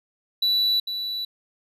triangle tone with echo, 3951 Hz, B7, in tune, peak -17 dBFS, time 0.42-0.8 s, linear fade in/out 5 ms, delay 450 ms, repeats 1, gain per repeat -8 dB, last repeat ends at 1.25 s, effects resampled to 32000 Hz

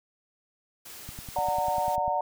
white noise, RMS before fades -44 dBFS, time 0.85-1.96 s, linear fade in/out 10 ms
click train, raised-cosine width 5 ms, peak -28 dBFS, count 11, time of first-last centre 1.09-2.08 s, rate 10.1 Hz
sine chord, D augmented, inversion none, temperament just, 587.3 / 734.2 / 917.7 Hz, D5 / F#5 / A#5, 0 / -14 / -27 cents, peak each -31 / -28 / -28 dBFS, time 1.36-2.21 s, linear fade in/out 2 ms
effects none

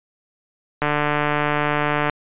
click train, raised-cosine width 0.5 ms, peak -5 dBFS, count 190, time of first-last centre 0.82-2.097 s, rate 148 Hz, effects resampled to 8000 Hz

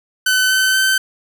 sawtooth tone with pitch steps, 1515 / 1527.3 / 1539.7 Hz, F#6 / G6 / G6, +40 / -46 / -32 cents, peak -9 dBFS, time 0.26-0.98 s, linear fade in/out 5 ms, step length 240 ms, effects none

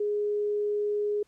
sine tone, 415.3 Hz, G#4, in tune, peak -25 dBFS, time 0-1.23 s, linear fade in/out 5 ms, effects pink hiss -68 dBFS RMS until 1.27 s + low-pass 11000 Hz 12 dB/octave

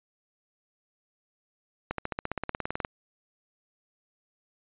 accelerating click train, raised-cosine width 0.5 ms, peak -15 dBFS, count 17, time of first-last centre 1.91-2.849 s, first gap 73 ms, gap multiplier 0.97, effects resampled to 8000 Hz

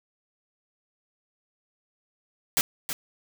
white noise with echo, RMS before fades -22 dBFS, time 2.57-2.61 s, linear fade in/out 0 ms, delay 320 ms, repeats 1, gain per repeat -9 dB, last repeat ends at 2.93 s, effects none

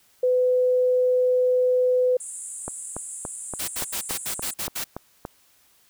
sine tone, 503 Hz, B4, 32 cents sharp, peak -17 dBFS, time 0.23-2.17 s, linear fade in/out 5 ms
white band-pass noise, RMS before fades -36 dBFS, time 2.2-4.54 s, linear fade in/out 5 ms, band 7300 to 10000 Hz, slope 96 dB/octave
click train, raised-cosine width 1 ms, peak -17 dBFS, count 10, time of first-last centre 2.68-5.251 s, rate 3.5 Hz
white noise bursts, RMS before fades -29 dBFS, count 8, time 3.59-4.843 s, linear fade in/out 10 ms, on 91 ms, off 75 ms
effects white hiss -60 dBFS RMS until 5.89 s

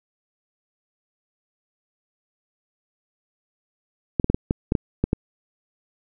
clicks, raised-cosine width 3 ms, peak -6 dBFS, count 9, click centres 4.198 / 4.244 / 4.3 / 4.345 / 4.509 / 4.721 / 4.752 / 5.04 / 5.131 s, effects none

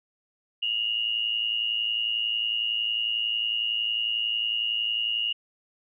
sine tone pair together, 2790 / 2901 Hz, F7 / F#7, -2 / -35 cents, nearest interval minor second, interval 67 cents, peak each -29 / -26 dBFS, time 0.62-5.33 s, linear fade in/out 10 ms, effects none

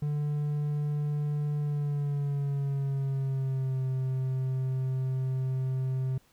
triangle tone with pitch glide, 147.6 to 130.74 Hz, D3 to C3, +9 to -1 cents, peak -25 dBFS, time 0.02-6.18 s, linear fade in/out 5 ms, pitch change -210 cents, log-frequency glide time 1.59-3.83 s, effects pink hiss -65 dBFS RMS until 6.32 s

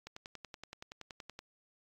click train, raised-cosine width 0.2 ms, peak -28 dBFS, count 15, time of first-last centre 0.07-1.391 s, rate 10.6 Hz, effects AAC 48 kbps

